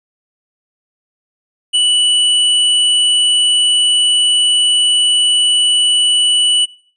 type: tone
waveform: square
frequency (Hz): 2960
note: F#7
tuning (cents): 0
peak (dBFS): -10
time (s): 1.73-6.66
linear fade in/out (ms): 20
effects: noise-tail reverb RT60 0.5 s tail -21 dB re dry + resampled to 24000 Hz